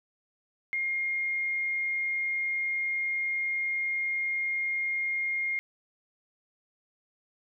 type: tone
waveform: sine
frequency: 2130 Hz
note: C7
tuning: 30 cents sharp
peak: -27 dBFS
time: 0.73-5.59 s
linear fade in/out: 0 ms
effects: none